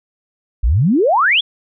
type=exponential sweep; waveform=sine; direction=up; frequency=48 to 3520 Hz; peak=-10 dBFS; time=0.63-1.41 s; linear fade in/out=10 ms; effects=none